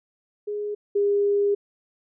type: tone pair in turn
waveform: sine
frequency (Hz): 415.3 / 405.6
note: G#4 / G#4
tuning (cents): 0 / -41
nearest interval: unison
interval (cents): 41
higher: first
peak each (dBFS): -26 / -18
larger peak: second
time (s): 0.47-0.75 / 0.95-1.55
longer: second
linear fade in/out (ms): 10
effects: none